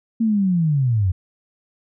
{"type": "linear sweep", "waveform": "sine", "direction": "down", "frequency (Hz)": [230.8, 86.2], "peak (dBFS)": -15, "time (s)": [0.2, 1.12], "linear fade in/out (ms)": 10, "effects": []}